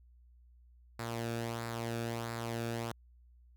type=tone with flanger; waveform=sawtooth; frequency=116.2 Hz; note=A#2; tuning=5 cents flat; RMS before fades=-38 dBFS; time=0.99-2.92 s; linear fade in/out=5 ms; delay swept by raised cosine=0.32 to 1 ms; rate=1.5 Hz; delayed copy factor=-0.55; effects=added 60 Hz sine -58 dBFS peak until 3.56 s